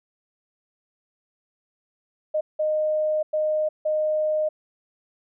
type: tone bursts at uneven times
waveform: sine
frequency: 616 Hz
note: D#5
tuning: 17 cents flat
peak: -20 dBFS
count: 4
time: 2.34-2.41 / 2.59-3.23 / 3.33-3.69 / 3.85-4.49 s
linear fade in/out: 10 ms
effects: none